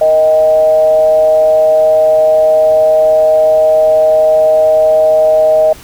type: tone with frequency modulation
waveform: sine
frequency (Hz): 627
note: D#5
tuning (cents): +13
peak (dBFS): -5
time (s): 0.01-5.73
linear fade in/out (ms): 5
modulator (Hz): 161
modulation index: 0.36
effects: pink hiss -35 dBFS RMS until 5.83 s